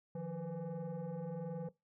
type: tone with frequency modulation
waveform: sine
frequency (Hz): 174.61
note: F3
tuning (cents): 0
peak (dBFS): -37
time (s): 0.15-1.69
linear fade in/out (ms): 5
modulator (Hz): 328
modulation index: 1.2
effects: noise-tail reverb RT60 0.2 s tail -20 dB re dry + tanh soft clip ceiling -37 dBFS